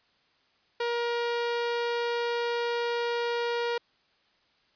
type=tone; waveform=sawtooth; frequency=473.7 Hz; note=A#4; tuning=28 cents sharp; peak=-23 dBFS; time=0.8-3.78 s; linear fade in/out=5 ms; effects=white hiss -67 dBFS RMS until 4.75 s + resampled to 11025 Hz